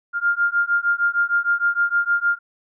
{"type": "beating tone pair", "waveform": "sine", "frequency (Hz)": [1400, 1406.5], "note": ["F6", "F6"], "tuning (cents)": [4, 12], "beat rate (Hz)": 6.5, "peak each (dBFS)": -20, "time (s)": [0.13, 2.39], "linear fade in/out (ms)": 50, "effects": []}